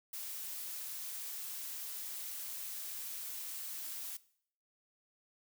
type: noise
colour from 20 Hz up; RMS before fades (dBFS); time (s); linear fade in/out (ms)
blue; -43; 0.13-4.17; 5
effects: noise-tail reverb RT60 0.6 s tail -19 dB re dry